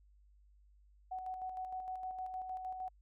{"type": "tone with tremolo", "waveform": "sine", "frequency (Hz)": 746, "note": "F#5", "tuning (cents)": 14, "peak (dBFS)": -38, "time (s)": [1.11, 2.89], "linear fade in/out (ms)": 10, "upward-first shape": "square", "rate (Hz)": 6.5, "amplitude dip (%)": 40, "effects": ["added 50 Hz sine -62 dBFS peak until 3.01 s"]}